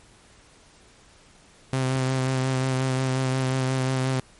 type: tone with vibrato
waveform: sawtooth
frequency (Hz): 130.81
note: C3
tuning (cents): 0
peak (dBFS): -18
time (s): 1.73-4.2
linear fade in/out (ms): 0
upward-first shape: sine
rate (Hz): 5.6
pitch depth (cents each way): 20
effects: pink hiss -54 dBFS RMS until 4.39 s + MP3 48 kbps